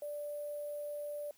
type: tone with sample-and-hold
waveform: sine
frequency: 587.3 Hz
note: D5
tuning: in tune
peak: -38 dBFS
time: 0.02-1.31 s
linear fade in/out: 2 ms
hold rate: 11025 Hz
effects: white hiss -67 dBFS RMS until 1.37 s